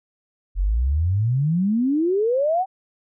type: exponential sweep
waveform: sine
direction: up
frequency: 43 to 784 Hz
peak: -17 dBFS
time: 0.55-2.66 s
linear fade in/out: 50 ms
effects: none